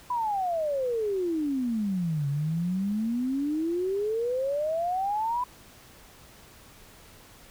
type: exponential two-way sweep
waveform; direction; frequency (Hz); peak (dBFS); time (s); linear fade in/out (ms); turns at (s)
sine; down then up; 1005 to 138.59 to 1005; -25; 0.1-5.44; 5; 2.28
effects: pink hiss -52 dBFS RMS until 7.5 s